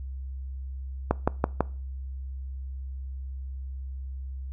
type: click train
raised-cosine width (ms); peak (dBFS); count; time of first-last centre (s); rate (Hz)
1; -7; 4; 1.11-1.607; 6.04
effects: noise-tail reverb RT60 0.4 s tail -22 dB re dry + added 66 Hz sine -33 dBFS peak until 4.52 s